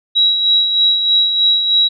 sine tone with tremolo, 3871 Hz, B7, 35 cents flat, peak -8 dBFS, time 0.15-1.89 s, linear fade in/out 20 ms, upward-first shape sine, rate 3.2 Hz, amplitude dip 50%, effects none

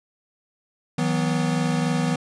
square chord, E suspended second, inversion none, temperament equal with one note detuned, 161.42 / 185 / 246.9 Hz, E3 / F#3 / B3, -36 / 0 / 0 cents, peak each -24 / -28 / -26 dBFS, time 0.98-2.16 s, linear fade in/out 5 ms, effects resampled to 22050 Hz

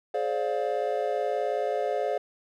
triangle chord, D half-diminished seventh, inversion second, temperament just, 422.9 / 528.6 / 587.3 / 704.8 Hz, Ab4 / C5 / D5 / F5, +31 / +18 / 0 / +16 cents, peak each -29 dBFS, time 0.14-2.18 s, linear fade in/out 5 ms, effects none

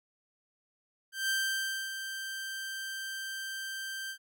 sawtooth tone with ADSR envelope, 1568 Hz, G6, in tune, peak -24 dBFS, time 1.12-4.18 s, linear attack 170 ms, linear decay 610 ms, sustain -9 dB, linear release 78 ms, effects none

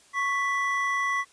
triangle tone pair together, 1108.7 / 1977.8 Hz, C#6 / B6, 0 / +2 cents, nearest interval minor seventh, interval 1002 cents, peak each -25 / -25 dBFS, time 0.13-1.25 s, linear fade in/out 50 ms, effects white hiss -57 dBFS RMS until 1.32 s + resampled to 22050 Hz

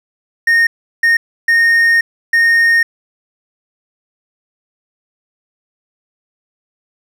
triangle tone bursts at uneven times, 1846 Hz, A#6, 17 cents flat, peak -6 dBFS, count 4, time 0.47-0.67 / 1.03-1.17 / 1.48-2.01 / 2.33-2.83 s, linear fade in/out 5 ms, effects none

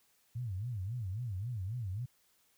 sine tone with vibrato, 107.1 Hz, A2, 46 cents flat, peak -35 dBFS, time 0.35-2.06 s, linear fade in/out 10 ms, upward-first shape sine, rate 3.7 Hz, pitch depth 280 cents each way, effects white hiss -71 dBFS RMS until 2.57 s

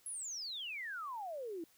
sine exponential sweep, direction down, 11175 to 315.3 Hz, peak -40 dBFS, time 0.06-1.64 s, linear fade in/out 2 ms, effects white hiss -68 dBFS RMS until 1.77 s

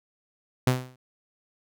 sawtooth tone with exponential decay, 127.4 Hz, C3, 46 cents flat, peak -13 dBFS, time 0.67-0.96 s, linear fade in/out 5 ms, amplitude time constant 62 ms, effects none

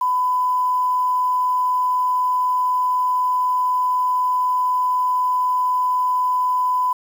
sine tone with quantisation, 1002 Hz, B5, 25 cents sharp, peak -16 dBFS, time 0.01-6.93 s, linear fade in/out 5 ms, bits 7, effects none

